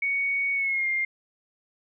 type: tone with pitch glide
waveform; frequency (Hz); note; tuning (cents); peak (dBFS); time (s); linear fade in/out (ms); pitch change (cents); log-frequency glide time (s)
sine; 2231 to 2114; C#7 to C7; +11 to +17; -23; 0.02-1.05; 5; -94; 0.54-0.88
effects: none